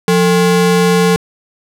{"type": "ring-modulated tone", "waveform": "square", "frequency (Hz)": 311.1, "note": "D#4", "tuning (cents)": 0, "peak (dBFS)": -6, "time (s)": [0.08, 1.16], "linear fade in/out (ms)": 0, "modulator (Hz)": 135, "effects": ["low-pass 12000 Hz 12 dB/octave", "7-bit"]}